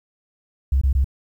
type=tone bursts; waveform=sine; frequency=67.2 Hz; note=C2; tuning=47 cents sharp; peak=-13 dBFS; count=3; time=0.72-1.044 s; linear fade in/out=5 ms; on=94 ms; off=21 ms; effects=tanh soft clip ceiling -11 dBFS + 9-bit